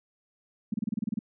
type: tone bursts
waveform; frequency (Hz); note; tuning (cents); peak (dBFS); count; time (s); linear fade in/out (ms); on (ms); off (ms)
sine; 213.6; G#3; +49; -25; 10; 0.72-1.191; 5; 21; 29
effects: none